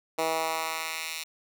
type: tone with high-pass filter sweep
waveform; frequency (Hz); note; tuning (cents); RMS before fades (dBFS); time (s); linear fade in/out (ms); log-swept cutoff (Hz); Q
10% pulse; 161.2; E3; -38; -31; 0.18-1.24; 10; 480 to 3100; 1.1
effects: none